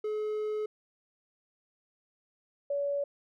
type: tone pair in turn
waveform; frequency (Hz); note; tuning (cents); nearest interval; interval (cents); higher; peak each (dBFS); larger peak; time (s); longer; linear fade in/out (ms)
triangle / sine; 426.6 / 568; G#4 / C#5; +46 / +42; perfect fourth; 496; second; -28; neither; 0.04-0.66 / 2.7-3.04; first; 5
effects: none